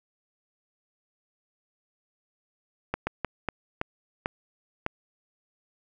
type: slowing click train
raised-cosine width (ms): 0.5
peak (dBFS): -12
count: 7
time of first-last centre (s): 2.94-4.864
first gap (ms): 130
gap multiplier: 1.36
effects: none